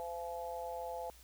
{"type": "harmonic tone", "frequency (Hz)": 170.8, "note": "F3", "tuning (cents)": -38, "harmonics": [3, 4, 5], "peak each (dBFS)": [-43, -43, -44], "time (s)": [0, 1.1], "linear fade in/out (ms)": 0, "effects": ["added 60 Hz sine -59 dBFS peak until 1.23 s", "white hiss -61 dBFS RMS until 1.23 s"]}